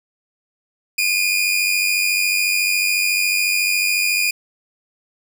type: tone pair together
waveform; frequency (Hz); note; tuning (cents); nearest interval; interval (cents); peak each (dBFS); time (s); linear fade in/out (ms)
sawtooth; 2428 / 2522; D#7 / D#7; -43 / +23; minor second; 66; -14 / -19; 0.98-4.31; 5
effects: none